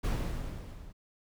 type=noise with level ramp; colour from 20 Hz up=brown; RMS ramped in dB=-27 to -50 dBFS; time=0.03-0.93 s; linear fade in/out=20 ms; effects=none